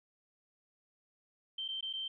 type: tone with dropouts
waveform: sine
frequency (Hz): 3125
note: G7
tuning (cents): -6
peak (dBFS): -36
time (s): 1.58-2.08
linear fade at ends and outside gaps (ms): 5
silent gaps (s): 1.68-1.686 / 1.809-1.826 / 1.929-1.935
effects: none